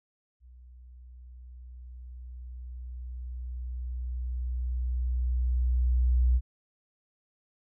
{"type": "tone with level ramp", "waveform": "sine", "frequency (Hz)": 61.74, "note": "B1", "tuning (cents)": 0, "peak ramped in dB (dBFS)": [-49, -19], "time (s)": [0.4, 6.41], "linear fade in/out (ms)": 50, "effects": []}